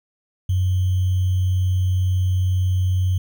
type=tone with sample-and-hold; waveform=sine; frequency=92.2 Hz; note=F#2; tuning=6 cents flat; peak=-16 dBFS; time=0.49-3.18 s; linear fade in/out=5 ms; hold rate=3150 Hz; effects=none